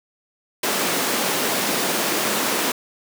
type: high-pass noise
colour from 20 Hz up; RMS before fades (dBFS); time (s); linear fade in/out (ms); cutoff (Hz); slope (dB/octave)
pink; -22; 0.63-2.72; 5; 210; 24
effects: none